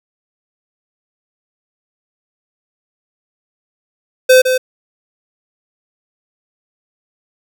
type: tone with echo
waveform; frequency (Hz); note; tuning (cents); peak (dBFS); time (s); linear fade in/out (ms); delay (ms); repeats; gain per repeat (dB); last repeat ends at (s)
square; 513; C5; -34; -5; 4.29-4.42; 10; 160; 1; -7; 4.58
effects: none